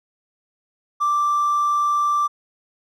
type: tone with hard clipping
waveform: triangle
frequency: 1174.7 Hz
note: D6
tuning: in tune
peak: -17 dBFS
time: 1-2.28 s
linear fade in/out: 20 ms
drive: 4 dB
effects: none